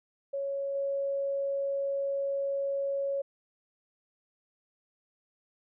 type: tone with level steps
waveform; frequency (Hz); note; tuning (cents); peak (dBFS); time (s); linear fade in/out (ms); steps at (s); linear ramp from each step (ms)
sine; 554.4; C#5; 0; -30 / -28; 0.33-3.22; 10; 0.75; 2
effects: none